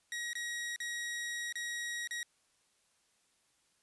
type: tone with dropouts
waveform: sawtooth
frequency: 1899 Hz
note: A#6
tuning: 32 cents sharp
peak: -33 dBFS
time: 0.12-2.23 s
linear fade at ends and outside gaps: 1 ms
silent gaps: 0.332-0.353 / 0.761-0.802 / 1.525-1.555 / 2.074-2.109 s
effects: white hiss -73 dBFS RMS until 3.82 s + resampled to 24000 Hz